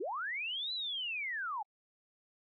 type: linear two-way sweep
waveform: sine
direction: up then down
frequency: 301.2 to 4059 to 784 Hz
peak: -35 dBFS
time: 0-1.63 s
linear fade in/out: 10 ms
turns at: 0.73 s
effects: AAC 64 kbps